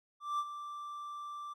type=tone with ADSR envelope; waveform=triangle; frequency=1174.7 Hz; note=D6; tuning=in tune; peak=-28 dBFS; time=0.2-1.54 s; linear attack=190 ms; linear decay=49 ms; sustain=-11 dB; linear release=17 ms; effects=none